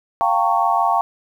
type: chord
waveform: sine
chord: G half-diminished seventh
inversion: third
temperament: equal with one note detuned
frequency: 698.5 / 784 / 910.5 / 1108.7 Hz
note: F5 / G5 / Bb5 / Db6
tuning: 0 / 0 / -41 / 0 cents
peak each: -20 dBFS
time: 0.21-1.01 s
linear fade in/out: 0 ms
effects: 8-bit